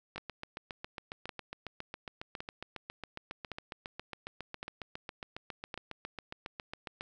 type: two click trains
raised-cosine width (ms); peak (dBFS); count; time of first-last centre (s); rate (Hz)
0.3; -23 / -24; 6 / 51; 0.18-5.742 / 0.16-7.009; 0.899 / 7.3
effects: none